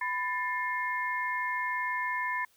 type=tone cluster; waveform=sine; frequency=997 / 1771 / 2138 Hz; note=B5 / A6 / C7; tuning=+16 / +11 / +37 cents; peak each=-32 / -33 / -36 dBFS; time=0.01-2.45 s; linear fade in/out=5 ms; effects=white hiss -66 dBFS RMS until 2.56 s